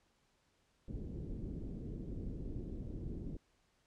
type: low-pass noise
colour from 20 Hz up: pink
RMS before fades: -43 dBFS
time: 0.88-3.37 s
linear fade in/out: 5 ms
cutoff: 370 Hz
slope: 24 dB/octave
effects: pink hiss -75 dBFS RMS until 3.86 s + low-pass 8000 Hz 12 dB/octave